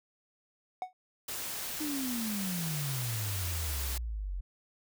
triangle tone with exponential decay, 740 Hz, F#5, in tune, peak -27 dBFS, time 0.82-0.93 s, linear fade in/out 1 ms, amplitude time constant 23 ms
white noise, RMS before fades -38 dBFS, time 1.28-3.98 s, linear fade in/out 5 ms
sine exponential sweep, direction down, 311.1 to 43.55 Hz, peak -33 dBFS, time 1.8-4.41 s, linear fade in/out 10 ms
effects none

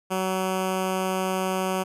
10% pulse tone with notch filter, 187.8 Hz, F#3, 26 cents sharp, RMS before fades -26 dBFS, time 0.1-1.84 s, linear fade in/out 20 ms, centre 4200 Hz, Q 2, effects resampled to 32000 Hz

